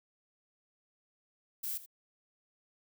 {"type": "noise with echo", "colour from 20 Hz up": "violet", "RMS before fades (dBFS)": -37, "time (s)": [1.63, 1.78], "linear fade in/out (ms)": 10, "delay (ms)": 82, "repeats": 1, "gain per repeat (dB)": -15, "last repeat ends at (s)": 1.862, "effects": []}